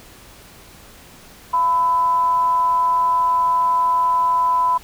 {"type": "tone with frequency modulation", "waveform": "sine", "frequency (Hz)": 1001, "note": "B5", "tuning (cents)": 23, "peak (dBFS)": -14, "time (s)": [1.53, 4.78], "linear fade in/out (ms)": 10, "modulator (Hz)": 311, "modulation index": 0.21, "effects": ["pink hiss -44 dBFS RMS until 4.83 s"]}